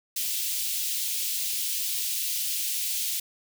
white high-pass noise, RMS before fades -29 dBFS, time 0.16-3.2 s, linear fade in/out 5 ms, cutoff 2700 Hz, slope 24 dB/octave, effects none

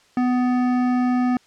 triangle tone with hard clipping, 249.2 Hz, B3, 16 cents sharp, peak -19 dBFS, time 0.17-1.37 s, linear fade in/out 2 ms, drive 17 dB, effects white hiss -56 dBFS RMS until 1.46 s + low-pass 6000 Hz 12 dB/octave

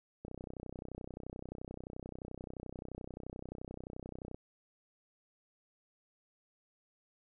click train, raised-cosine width 2 ms, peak -30 dBFS, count 130, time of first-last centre 0.25-4.345 s, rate 31.5 Hz, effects none

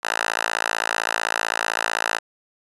5% pulse tone with high-pass filter, 55.7 Hz, A1, 22 cents sharp, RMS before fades -24 dBFS, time 0.03-2.19 s, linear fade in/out 10 ms, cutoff 1100 Hz, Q 2.6, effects resampled to 24000 Hz

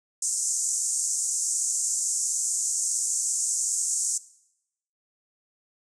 pink band-pass noise, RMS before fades -27 dBFS, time 0.22-4.18 s, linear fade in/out 5 ms, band 6500 to 8600 Hz, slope 48 dB/octave, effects noise-tail reverb RT60 0.8 s tail -19 dB re dry

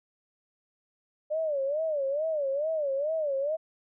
sine tone with vibrato, 590 Hz, D5, 8 cents sharp, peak -26 dBFS, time 1.3-3.57 s, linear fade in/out 20 ms, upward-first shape sine, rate 2.3 Hz, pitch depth 160 cents each way, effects none

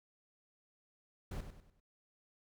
brown noise with echo, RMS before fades -41 dBFS, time 1.31-1.41 s, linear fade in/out 5 ms, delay 98 ms, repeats 4, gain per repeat -8 dB, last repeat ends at 1.802 s, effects none

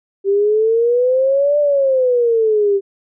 sine exponential two-way sweep, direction up then down, 390 to 592 to 390 Hz, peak -11 dBFS, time 0.24-2.81 s, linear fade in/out 50 ms, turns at 1.59 s, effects none

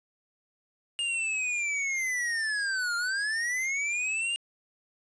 square linear two-way sweep, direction down then up, 2838 to 1388 to 2838 Hz, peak -28 dBFS, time 0.99-4.36 s, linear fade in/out 0 ms, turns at 2.96 s, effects resampled to 22050 Hz + 9-bit

